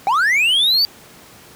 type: linear sweep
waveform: triangle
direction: up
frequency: 740 to 4682 Hz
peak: -11 dBFS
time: 0.07-0.85 s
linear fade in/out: 0 ms
effects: pink hiss -43 dBFS RMS until 1.55 s + high-pass 100 Hz 12 dB/octave